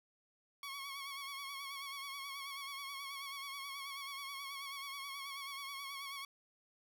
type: tone with vibrato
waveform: 15% pulse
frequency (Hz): 1108.7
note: C#6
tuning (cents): 0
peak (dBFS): -37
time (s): 0.63-6.25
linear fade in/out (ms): 2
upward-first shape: sine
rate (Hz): 9.3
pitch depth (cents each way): 48
effects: none